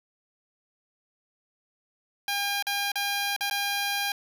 10% pulse tone with dropouts, 806 Hz, G5, 48 cents sharp, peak -18 dBFS, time 2.28-4.12 s, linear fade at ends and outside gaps 2 ms, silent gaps 2.625-2.668 / 2.918-2.956 / 3.364-3.408 / 3.499-3.51 s, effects none

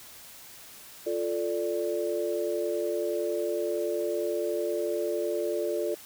sine chord, D minor, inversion first, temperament equal, 349.2 / 440 / 587.3 Hz, F4 / A4 / D5, 0 / 0 / 0 cents, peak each -31 dBFS, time 1.06-5.95 s, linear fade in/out 10 ms, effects white hiss -48 dBFS RMS until 6.05 s

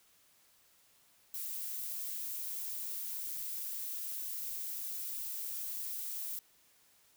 violet noise, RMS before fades -40 dBFS, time 1.34-6.39 s, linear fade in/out 2 ms, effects white hiss -67 dBFS RMS until 7.16 s

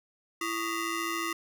20% pulse ring-modulated tone, 784 Hz, G5, in tune, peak -22 dBFS, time 0.41-1.33 s, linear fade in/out 5 ms, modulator 449 Hz, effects none

